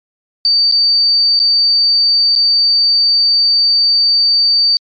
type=tone with dropouts; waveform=sine; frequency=4608 Hz; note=D8; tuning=34 cents flat; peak=-6 dBFS; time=0.45-4.77 s; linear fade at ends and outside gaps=1 ms; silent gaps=0.714-0.722 / 1.392-1.4 / 2.353-2.36 s; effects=tanh soft clip ceiling -6 dBFS + MP3 48 kbps